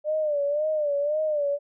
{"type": "tone with vibrato", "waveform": "sine", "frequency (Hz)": 595, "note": "D5", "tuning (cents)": 22, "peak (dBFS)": -22, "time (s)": [0.04, 1.59], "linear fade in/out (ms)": 50, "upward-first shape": "sine", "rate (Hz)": 1.9, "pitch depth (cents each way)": 85, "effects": []}